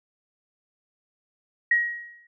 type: tone with exponential decay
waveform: sine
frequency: 1896 Hz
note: A#6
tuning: 29 cents sharp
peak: -15 dBFS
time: 1.71-2.27 s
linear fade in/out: 5 ms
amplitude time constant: 120 ms
effects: none